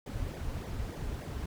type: noise with flanger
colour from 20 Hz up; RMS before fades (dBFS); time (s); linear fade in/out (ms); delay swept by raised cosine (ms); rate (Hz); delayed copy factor
brown; -37; 0.06-1.46; 5; 0.7 to 6.3; 3.4; -0.95
effects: none